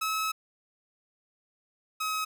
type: tone pair in turn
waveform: sawtooth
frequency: 1291 / 1274 Hz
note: E6 / D#6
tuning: -37 / +41 cents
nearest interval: unison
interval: 22 cents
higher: first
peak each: -24 / -25 dBFS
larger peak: first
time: 0.01-0.32 / 2-2.25 s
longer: first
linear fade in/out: 10 ms
effects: none